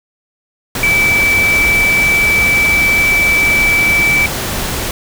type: tone in noise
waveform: sine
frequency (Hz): 2312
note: D7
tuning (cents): -28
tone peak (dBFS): -9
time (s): 0.83-4.26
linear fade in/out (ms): 2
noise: pink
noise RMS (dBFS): -19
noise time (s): 0.75-4.91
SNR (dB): +7
effects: none